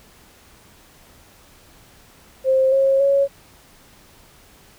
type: tone with pitch steps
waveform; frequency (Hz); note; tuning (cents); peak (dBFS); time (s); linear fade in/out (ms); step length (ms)
sine; 527 / 540.9 / 555.1; C5 / C#5 / C#5; +12 / -43 / +2; -13; 2.44-3.28; 50; 280
effects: pink hiss -50 dBFS RMS until 4.78 s